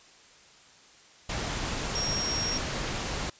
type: tone in noise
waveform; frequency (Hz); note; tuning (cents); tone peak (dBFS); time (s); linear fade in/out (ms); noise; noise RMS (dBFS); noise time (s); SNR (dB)
sine; 5588; F8; 0; -29; 1.95-2.58; 5; pink; -32; 1.29-3.3; 0
effects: white hiss -55 dBFS RMS until 3.39 s + resampled to 16000 Hz